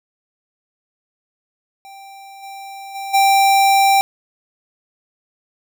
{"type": "tone with level steps", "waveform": "square", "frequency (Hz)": 785, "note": "G5", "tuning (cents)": 2, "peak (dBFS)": [-37, -32, -26, -11], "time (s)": [1.85, 4.01], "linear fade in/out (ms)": 0, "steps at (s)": [2.42, 2.94, 3.13], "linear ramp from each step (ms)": 20, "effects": []}